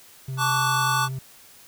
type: tone with vibrato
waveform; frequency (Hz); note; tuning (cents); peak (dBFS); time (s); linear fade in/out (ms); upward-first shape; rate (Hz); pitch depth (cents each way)
triangle; 131.9; C3; +14; -26; 0.28-1.19; 5; square; 12; 12
type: chord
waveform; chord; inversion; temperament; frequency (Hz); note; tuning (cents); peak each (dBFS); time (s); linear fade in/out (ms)
square; D major seventh; second; equal with one note detuned; 880 / 1124.9 / 1174.7 / 1480; A5 / C#6 / D6 / F#6; 0 / +25 / 0 / 0; -27; 0.37-1.09; 50
effects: white hiss -50 dBFS RMS until 1.67 s